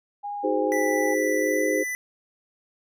sine tone with vibrato, 816 Hz, G#5, 31 cents flat, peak -29 dBFS, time 0.23-1.15 s, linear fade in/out 20 ms, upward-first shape triangle, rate 2.4 Hz, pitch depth 8 cents each way
sine chord, Ab dominant seventh, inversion second, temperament just, 311.5 / 373.8 / 415.3 / 519.1 Hz, Eb4 / Gb4 / Ab4 / C5, +2 / +18 / 0 / -14 cents, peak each -27 / -30 / -27 / -25 dBFS, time 0.43-1.84 s, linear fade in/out 20 ms
square tone with pitch glide, 1975 to 1993.3 Hz, B6 to B6, 0 to +16 cents, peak -28 dBFS, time 0.72-1.95 s, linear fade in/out 0 ms, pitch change +16 cents, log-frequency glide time 1.4-1.65 s
effects none

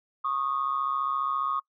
sine tone pair together, 1100 / 1234.7 Hz, C#6 / D#6, -14 / -14 cents, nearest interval major second, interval 200 cents, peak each -28 / -28 dBFS, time 0.24-1.6 s, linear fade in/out 10 ms, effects noise-tail reverb RT60 0.1 s tail -22 dB re dry + tanh soft clip ceiling -18 dBFS

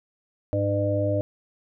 harmonic tone with a mistuned harmonic, 100.5 Hz, G2, 44 cents sharp, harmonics 1 / 3 / 5 / 6, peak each -25 / -29 / -30 / -25 dBFS, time 0.53-1.21 s, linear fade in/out 0 ms, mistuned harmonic 1, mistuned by +47 cents, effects none

